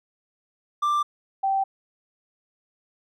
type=tone pair in turn; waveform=triangle / sine; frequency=1181 / 778 Hz; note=D6 / G5; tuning=+9 / -13 cents; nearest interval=perfect fifth; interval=722 cents; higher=first; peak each=-18 / -20 dBFS; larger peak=first; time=0.82-1.03 / 1.43-1.64 s; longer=neither; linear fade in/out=10 ms; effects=none